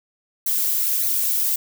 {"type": "noise with flanger", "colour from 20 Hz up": "violet", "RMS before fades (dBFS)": -21, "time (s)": [0.46, 1.56], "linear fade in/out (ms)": 5, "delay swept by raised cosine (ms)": [0.48, 2.78], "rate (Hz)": 1.7, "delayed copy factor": 0.55, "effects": []}